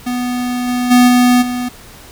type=tone with level steps; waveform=square; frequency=246.9 Hz; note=B3; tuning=in tune; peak=-17 / -15 / -6 / -8 / -18 dBFS; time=0.06-1.69 s; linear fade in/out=10 ms; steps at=0.67 / 0.9 / 1.07 / 1.41 s; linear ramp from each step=20 ms; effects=pink hiss -38 dBFS RMS until 2.11 s

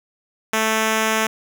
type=tone; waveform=5% pulse; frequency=220 Hz; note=A3; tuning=in tune; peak=-6 dBFS; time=0.53-1.27 s; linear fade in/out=5 ms; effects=none

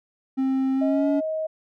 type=tone with pitch glide; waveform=triangle; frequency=265.2 to 284.2 Hz; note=C4 to C#4; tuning=+23 to +43 cents; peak=-18 dBFS; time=0.37-1.21 s; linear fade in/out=20 ms; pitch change=+120 cents; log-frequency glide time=0.74-1.09 s
type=tone; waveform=sine; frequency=631 Hz; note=D#5; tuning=24 cents sharp; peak=-24 dBFS; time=0.81-1.47 s; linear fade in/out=10 ms
effects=none

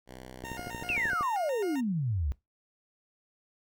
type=tone with pitch glide; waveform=5% pulse; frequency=63.7 to 59.43 Hz; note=C2 to A#1; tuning=-46 to +34 cents; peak=-33 dBFS; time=0.06-1.15 s; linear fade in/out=50 ms; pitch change=-120 cents; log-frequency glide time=0.45-0.7 s
type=tone with vibrato; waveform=20% pulse; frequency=810 Hz; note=G#5; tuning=43 cents flat; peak=-35 dBFS; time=0.44-1.81 s; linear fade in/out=10 ms; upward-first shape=square; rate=3.8 Hz; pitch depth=220 cents each way
type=click train; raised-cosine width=2 ms; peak=-25 dBFS; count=11; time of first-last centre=0.44-1.209 s; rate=13 Hz
type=exponential sweep; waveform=sine; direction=down; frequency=2794 to 63.7 Hz; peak=-27 dBFS; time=0.89-2.32 s; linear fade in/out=0 ms
effects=noise-tail reverb RT60 0.2 s tail -21 dB re dry

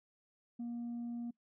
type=tone; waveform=sine; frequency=237.2 Hz; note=A#3; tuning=30 cents sharp; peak=-36 dBFS; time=0.59-1.31 s; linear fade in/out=10 ms; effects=noise-tail reverb RT60 0.1 s tail -23 dB re dry + tanh soft clip ceiling -37 dBFS

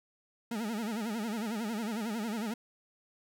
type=tone with vibrato; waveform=40% pulse; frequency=220 Hz; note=A3; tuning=in tune; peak=-32 dBFS; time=0.51-2.54 s; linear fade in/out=5 ms; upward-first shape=sine; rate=11 Hz; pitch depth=140 cents each way; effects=none

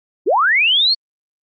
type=linear sweep; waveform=sine; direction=up; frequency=289.2 to 4435 Hz; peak=-11 dBFS; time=0.26-0.95 s; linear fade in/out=20 ms; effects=Opus 48 kbps

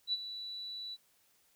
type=tone with ADSR envelope; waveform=sine; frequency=3951 Hz; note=B7; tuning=in tune; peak=-28 dBFS; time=0.07-0.97 s; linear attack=60 ms; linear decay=33 ms; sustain=-12 dB; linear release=36 ms; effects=white hiss -70 dBFS RMS until 1.55 s

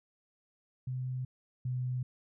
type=tone pair in turn; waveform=sine; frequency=128 / 126.24 Hz; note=C3 / B2; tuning=-38 / +38 cents; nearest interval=unison; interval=24 cents; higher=first; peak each=-33 / -31 dBFS; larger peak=second; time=0.87-1.25 / 1.65-2.03 s; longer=neither; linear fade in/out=5 ms; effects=none

